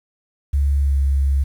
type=tone with pitch glide; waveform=sine; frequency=70.3 to 68.81 Hz; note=C#2 to C#2; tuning=+25 to -12 cents; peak=-14 dBFS; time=0.53-1.44 s; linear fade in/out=10 ms; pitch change=-37 cents; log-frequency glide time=0.81-0.96 s; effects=8-bit